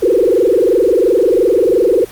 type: tone with frequency modulation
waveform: sine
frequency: 425.6 Hz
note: G#4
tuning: 42 cents sharp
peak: -8 dBFS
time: 0.02-2.05 s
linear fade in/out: 10 ms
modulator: 22.9 Hz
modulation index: 3.6
effects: pink hiss -35 dBFS RMS until 2.11 s + Opus 32 kbps